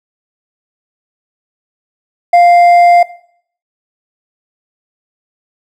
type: tone with hard clipping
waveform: sine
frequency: 698.5 Hz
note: F5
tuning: in tune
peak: -4 dBFS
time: 2.33-3.03 s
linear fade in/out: 5 ms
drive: 4 dB
effects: noise-tail reverb RT60 0.6 s tail -18 dB re dry